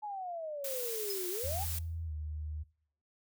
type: exponential two-way sweep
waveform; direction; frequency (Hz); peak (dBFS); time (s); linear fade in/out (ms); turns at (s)
sine; down then up; 859 to 351.8 to 859; -37; 0.02-1.65; 20; 1.29
type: noise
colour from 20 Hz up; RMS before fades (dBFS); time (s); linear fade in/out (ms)
blue; -39; 0.64-1.79; 5
type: tone with exponential decay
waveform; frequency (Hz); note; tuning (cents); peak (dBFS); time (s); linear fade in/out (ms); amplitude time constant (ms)
sine; 5120; D#8; +49; -35; 1.1-1.22; 2; 25
type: tone with pitch glide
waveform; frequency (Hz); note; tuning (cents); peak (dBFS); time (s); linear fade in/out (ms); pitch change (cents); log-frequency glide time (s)
sine; 82.41 to 76.45; E2 to D#2; 0 to -30; -36; 1.43-2.64; 20; -130; 2.05-2.12
effects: noise-tail reverb RT60 0.6 s tail -22 dB re dry